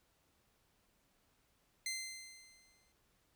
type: tone with exponential decay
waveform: 15% pulse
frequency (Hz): 2075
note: C7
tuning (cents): -15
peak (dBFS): -30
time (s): 1.86-2.92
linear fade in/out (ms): 2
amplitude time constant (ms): 230
effects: pink hiss -75 dBFS RMS until 3.35 s